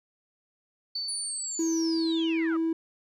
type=tone with exponential decay; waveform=sine; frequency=4516 Hz; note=C#8; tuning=31 cents sharp; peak=-28 dBFS; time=0.95-2.47 s; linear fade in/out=5 ms; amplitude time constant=330 ms
type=linear sweep; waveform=sine; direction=down; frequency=9910 to 1179 Hz; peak=-31 dBFS; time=1.08-2.57 s; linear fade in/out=5 ms
type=tone; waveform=triangle; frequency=326.6 Hz; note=E4; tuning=16 cents flat; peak=-21 dBFS; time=1.59-2.73 s; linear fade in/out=5 ms
effects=tanh soft clip ceiling -20 dBFS